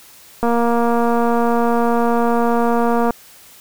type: click train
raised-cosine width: 1 ms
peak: -5 dBFS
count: 630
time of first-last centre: 0.43-3.107 s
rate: 235 Hz
effects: white hiss -44 dBFS RMS until 3.6 s